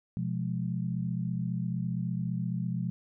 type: chord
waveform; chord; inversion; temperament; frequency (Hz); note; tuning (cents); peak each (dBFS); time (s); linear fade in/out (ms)
sine; F diminished; second; just; 125.72 / 174.61 / 209.5; Cb3 / F3 / Ab3; +31 / 0 / +15; -33 / -32 / -37; 0.17-2.9; 0
effects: none